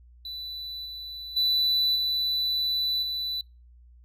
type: tone with level steps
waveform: triangle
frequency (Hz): 3979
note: B7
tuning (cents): +12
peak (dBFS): -33 / -35 / -20 / -23 / -27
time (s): 0.25-3.41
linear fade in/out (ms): 2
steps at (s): 0.85 / 1.36 / 1.95 / 3.02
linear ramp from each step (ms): 10
effects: noise-tail reverb RT60 0.3 s tail -26 dB re dry + added 60 Hz sine -50 dBFS peak until 4.04 s